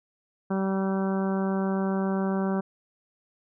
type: harmonic tone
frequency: 192.6 Hz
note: G3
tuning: 30 cents flat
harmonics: 1 / 2 / 3 / 4 / 5 / 6 / 7 / 8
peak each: -25 / -31 / -35 / -37 / -39 / -41 / -42 / -43 dBFS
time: 0.5-2.61 s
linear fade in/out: 10 ms
effects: none